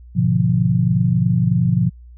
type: chord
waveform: sine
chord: G# diminished seventh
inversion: none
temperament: equal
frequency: 103.83 / 123.47 / 146.83 / 174.61 Hz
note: G#2 / B2 / D3 / F3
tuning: 0 / 0 / 0 / 0 cents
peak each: -23 / -17 / -22 / -17 dBFS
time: 0.15-1.9 s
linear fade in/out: 20 ms
effects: added 60 Hz sine -38 dBFS peak until 2.17 s